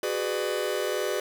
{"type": "chord", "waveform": "45% pulse", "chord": "G# half-diminished seventh", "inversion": "third", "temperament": "just", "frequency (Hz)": [373.8, 415.3, 498.4, 598], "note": ["F#4", "G#4", "B4", "D5"], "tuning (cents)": [18, 0, 16, 31], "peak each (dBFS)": -32, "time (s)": [0.03, 1.2], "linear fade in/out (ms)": 2, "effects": []}